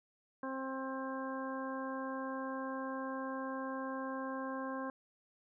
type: harmonic tone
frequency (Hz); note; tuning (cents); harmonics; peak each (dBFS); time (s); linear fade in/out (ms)
265; C4; +22; 1 / 2 / 3 / 4 / 5 / 6; -41 / -43 / -49 / -43 / -55 / -48; 0.43-4.9; 2
effects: none